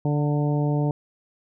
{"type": "harmonic tone with a mistuned harmonic", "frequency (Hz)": 146.83, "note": "D3", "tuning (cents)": 0, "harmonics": [1, 2, 3, 4, 5, 6], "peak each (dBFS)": [-21, -27, -31, -33, -35, -37], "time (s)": [0.05, 0.91], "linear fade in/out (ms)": 2, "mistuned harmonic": 6, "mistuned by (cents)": 34, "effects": []}